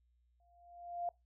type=tone with exponential growth; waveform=sine; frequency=697 Hz; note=F5; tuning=4 cents flat; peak=-33 dBFS; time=0.4-1.09 s; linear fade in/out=2 ms; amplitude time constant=150 ms; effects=noise-tail reverb RT60 0.2 s tail -23 dB re dry + added 60 Hz sine -70 dBFS peak until 1.25 s